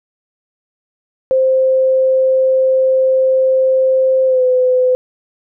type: tone with pitch glide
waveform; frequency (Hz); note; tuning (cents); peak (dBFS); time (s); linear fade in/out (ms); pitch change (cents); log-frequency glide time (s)
sine; 523.3 to 507.2; C5 to B4; 0 to +46; -9; 1.31-4.95; 0; -54; 4.26-4.43
effects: none